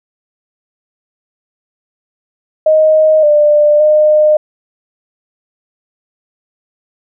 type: tone with pitch steps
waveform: sine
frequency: 624 / 595 / 609 Hz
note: D#5 / D5 / D#5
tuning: +5 / +22 / -37 cents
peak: -5 dBFS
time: 2.66-4.37 s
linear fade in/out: 5 ms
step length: 570 ms
effects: none